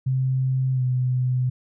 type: tone with pitch glide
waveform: sine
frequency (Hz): 130.81 to 126.79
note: C3 to B2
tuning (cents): 0 to +46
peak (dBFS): -19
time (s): 0.06-1.5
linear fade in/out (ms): 10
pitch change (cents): -54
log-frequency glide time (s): 0.73-0.83
effects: none

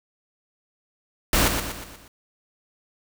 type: noise with echo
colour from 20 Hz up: pink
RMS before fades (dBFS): -19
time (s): 1.33-1.48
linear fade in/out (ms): 2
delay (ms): 120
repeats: 5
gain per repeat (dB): -6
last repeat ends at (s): 2.08
effects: none

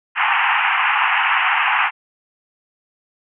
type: band-pass noise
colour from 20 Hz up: pink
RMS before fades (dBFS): -17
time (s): 0.15-1.91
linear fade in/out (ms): 50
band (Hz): 780 to 2900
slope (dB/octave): 96
effects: none

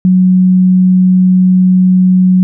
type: tone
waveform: sine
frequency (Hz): 184.3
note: F#3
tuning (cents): -7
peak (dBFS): -4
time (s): 0.05-2.43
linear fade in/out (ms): 0
effects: none

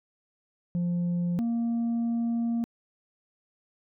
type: tone pair in turn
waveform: sine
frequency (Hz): 174.61 / 233.1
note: F3 / A#3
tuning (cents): 0 / 0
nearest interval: perfect fourth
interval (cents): 500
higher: second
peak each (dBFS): -22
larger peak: neither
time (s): 0.75-1.39 / 1.39-2.64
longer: second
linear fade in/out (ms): 0
effects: tanh soft clip ceiling -24 dBFS

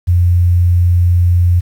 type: tone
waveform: sine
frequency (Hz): 88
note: F2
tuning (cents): +14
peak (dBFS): -7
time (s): 0.07-1.61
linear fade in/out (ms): 20
effects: 7-bit

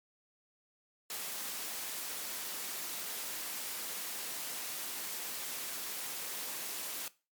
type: high-pass noise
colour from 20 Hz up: white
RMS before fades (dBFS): -40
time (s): 1.1-7.08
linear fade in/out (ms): 2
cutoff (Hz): 210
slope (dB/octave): 12
effects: noise-tail reverb RT60 0.3 s tail -19 dB re dry + MP3 96 kbps

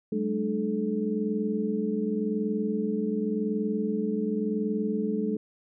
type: tone cluster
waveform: sine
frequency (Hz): 192.8 / 213.7 / 301.4 / 432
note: G3 / G#3 / D4 / A4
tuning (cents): -28 / +50 / +45 / -32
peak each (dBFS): -33 / -28 / -34 / -31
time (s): 0.12-5.37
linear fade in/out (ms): 5
effects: none

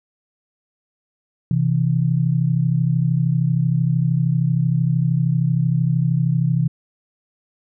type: tone pair together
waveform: sine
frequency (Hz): 130 / 162.99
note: C3 / E3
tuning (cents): -11 / -19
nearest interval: major third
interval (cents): 392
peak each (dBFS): -18 / -18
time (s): 1.51-6.68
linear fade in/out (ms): 2
effects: none

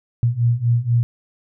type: beating tone pair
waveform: sine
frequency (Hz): 116.54 / 120.64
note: A#2 / B2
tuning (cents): 0 / -40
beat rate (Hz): 4.1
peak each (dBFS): -19 / -17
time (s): 0.23-1.03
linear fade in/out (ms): 0
effects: none

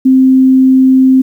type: tone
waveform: sine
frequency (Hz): 261.6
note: C4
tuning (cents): 0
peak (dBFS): -3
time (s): 0.05-1.22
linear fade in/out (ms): 10
effects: 7-bit

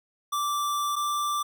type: tone pair in turn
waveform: square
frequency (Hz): 1170 / 1175.3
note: D6 / D6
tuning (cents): -7 / +1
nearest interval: unison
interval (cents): 8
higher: second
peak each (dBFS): -26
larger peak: neither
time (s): 0.32-0.96 / 0.96-1.43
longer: first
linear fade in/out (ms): 10
effects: none

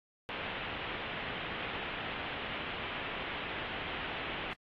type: low-pass noise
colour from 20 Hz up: white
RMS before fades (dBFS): -40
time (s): 0.29-4.53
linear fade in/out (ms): 0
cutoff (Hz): 3200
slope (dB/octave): 48
effects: AAC 32 kbps

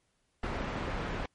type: low-pass noise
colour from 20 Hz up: pink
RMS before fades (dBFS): -35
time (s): 0.43-1.26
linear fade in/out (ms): 5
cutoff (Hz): 2100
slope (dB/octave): 12
effects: pink hiss -75 dBFS RMS until 1.34 s + MP3 48 kbps

